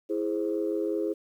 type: chord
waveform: sine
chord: E augmented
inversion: none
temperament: equal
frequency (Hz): 329.6 / 415.3 / 523.3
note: E4 / G#4 / B#4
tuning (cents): 0 / 0 / 0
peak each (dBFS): -29 / -29 / -33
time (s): 0.09-1.14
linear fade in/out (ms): 20
effects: tanh soft clip ceiling -17 dBFS + 10-bit